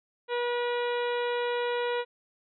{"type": "harmonic tone", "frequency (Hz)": 483.2, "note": "B4", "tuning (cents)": -38, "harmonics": [1, 2, 3, 4, 5, 6, 7, 8], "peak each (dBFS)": [-28, -34, -38, -40, -42, -44, -45, -46], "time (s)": [0.28, 2.05], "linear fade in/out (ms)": 50, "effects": []}